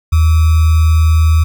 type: tone with sample-and-hold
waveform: sine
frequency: 79.8 Hz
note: D#2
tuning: 44 cents sharp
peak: -6 dBFS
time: 0.12-1.44 s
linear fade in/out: 10 ms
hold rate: 1225 Hz
effects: none